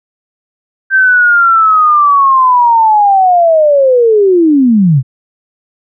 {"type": "linear sweep", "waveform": "sine", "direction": "down", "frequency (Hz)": [1568, 120], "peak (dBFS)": -4, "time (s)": [0.9, 5.03], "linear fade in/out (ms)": 50, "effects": []}